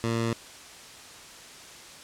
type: tone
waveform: 15% pulse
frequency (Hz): 115.3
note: A#2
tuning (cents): -19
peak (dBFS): -19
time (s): 0.04-0.33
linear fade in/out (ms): 0
effects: white hiss -46 dBFS RMS until 2.03 s + low-pass 8000 Hz 12 dB/octave